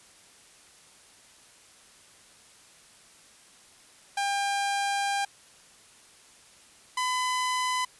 sawtooth tone pair in turn, 800 / 1007.9 Hz, G5 / B5, +35 / +35 cents, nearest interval major third, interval 400 cents, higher second, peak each -22 dBFS, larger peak neither, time 4.17-5.25 / 6.97-7.85 s, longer first, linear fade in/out 5 ms, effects white hiss -55 dBFS RMS until 7.99 s + resampled to 24000 Hz

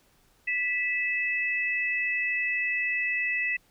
sine tone pair together, 1975.5 / 2608 Hz, B6 / E7, 0 / -19 cents, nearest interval perfect fourth, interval 481 cents, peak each -27 / -29 dBFS, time 0.47-3.57 s, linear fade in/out 10 ms, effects pink hiss -64 dBFS RMS until 3.7 s

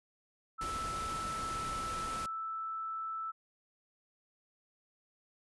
sine tone, 1318.5 Hz, E6, in tune, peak -36 dBFS, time 0.58-3.32 s, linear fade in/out 20 ms
pink low-pass noise, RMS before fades -43 dBFS, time 0.61-2.26 s, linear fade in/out 2 ms, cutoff 11000 Hz, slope 96 dB/octave
effects none

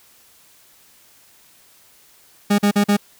40% pulse tone bursts, 204.3 Hz, G#3, 28 cents flat, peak -12 dBFS, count 4, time 2.5-2.969 s, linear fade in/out 10 ms, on 85 ms, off 43 ms, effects white hiss -52 dBFS RMS until 3.19 s

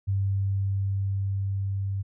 sine tone with level ramp, 98 Hz, G2, in tune, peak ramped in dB -22 to -26 dBFS, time 0.07-2.03 s, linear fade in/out 20 ms, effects none

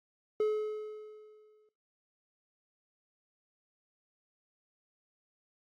triangle tone with exponential decay, 427.6 Hz, A4, 49 cents flat, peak -23 dBFS, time 0.4-1.69 s, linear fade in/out 2 ms, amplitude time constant 280 ms, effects noise-tail reverb RT60 0.4 s tail -21 dB re dry + AAC 64 kbps

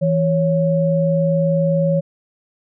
sine tone pair together, 164.57 / 554.4 Hz, E3 / C#5, -3 / 0 cents, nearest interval octave + major sixth, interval 2103 cents, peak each -16 / -17 dBFS, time 0.01-2.01 s, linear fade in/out 20 ms, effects none

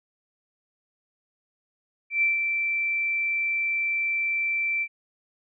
sine tone with ADSR envelope, 2339 Hz, D7, 8 cents flat, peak -18 dBFS, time 2.1-4.88 s, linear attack 120 ms, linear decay 150 ms, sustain -5 dB, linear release 61 ms, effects none

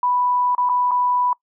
sine tone with dropouts, 987.8 Hz, B5, in tune, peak -16 dBFS, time 0.03-1.33 s, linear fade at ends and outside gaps 2 ms, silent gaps 0.55-0.58 / 0.69-0.695 / 0.91-0.915 s, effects noise-tail reverb RT60 0.1 s tail -23 dB re dry

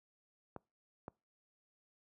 clicks, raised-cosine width 1 ms, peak -30 dBFS, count 2, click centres 0.563 / 1.081 s, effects noise-tail reverb RT60 0.3 s tail -26 dB re dry + high-pass 80 Hz 12 dB/octave

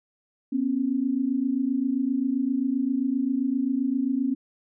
sine tone pair together, 245.7 / 273.3 Hz, B3 / C#4, -9 / -24 cents, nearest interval major second, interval 185 cents, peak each -26 / -24 dBFS, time 0.52-4.35 s, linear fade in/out 10 ms, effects none

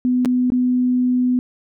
sine tone with dropouts, 250 Hz, B3, 21 cents sharp, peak -14 dBFS, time 0.05-1.39 s, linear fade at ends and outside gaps 0 ms, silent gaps 0.249-0.257 / 0.502-0.52 s, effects none

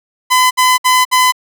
sawtooth tone bursts, 1012 Hz, B5, 42 cents sharp, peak -4 dBFS, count 4, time 0.3-1.323 s, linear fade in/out 20 ms, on 210 ms, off 61 ms, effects none

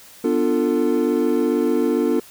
triangle chord, B half-diminished seventh, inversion none, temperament equal with one note detuned, 246.9 / 293.7 / 349.2 / 446.9 Hz, B3 / D4 / F4 / A4, 0 / 0 / 0 / +27 cents, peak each -20 dBFS, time 0.24-2.2 s, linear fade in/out 5 ms, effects white hiss -45 dBFS RMS until 2.3 s

